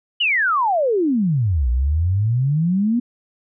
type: exponential two-way sweep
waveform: sine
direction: down then up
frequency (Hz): 3029 to 58.27 to 247.6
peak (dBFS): -15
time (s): 0.2-3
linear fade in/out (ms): 10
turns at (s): 1.69
effects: none